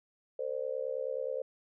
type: tone with amplitude modulation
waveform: sine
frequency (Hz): 521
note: C5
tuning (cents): -7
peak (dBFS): -28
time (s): 0.39-1.42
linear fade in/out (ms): 5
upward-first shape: sine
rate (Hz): 69.5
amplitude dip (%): 100
effects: none